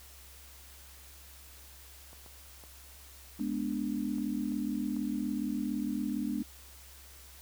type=clicks; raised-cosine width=1 ms; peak=-39 dBFS; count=7; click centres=2.131 / 2.262 / 2.638 / 3.397 / 4.183 / 4.521 / 4.965 s
type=chord; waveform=sine; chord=G# diminished; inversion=none; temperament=equal with one note detuned; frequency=209.5 / 246.9 / 293.7 Hz; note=G#3 / B3 / D4; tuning=+15 / 0 / 0 cents; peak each=-35 dBFS; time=3.39-6.43 s; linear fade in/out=10 ms
effects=added 67 Hz sine -54 dBFS peak until 7.41 s + white hiss -54 dBFS RMS until 7.41 s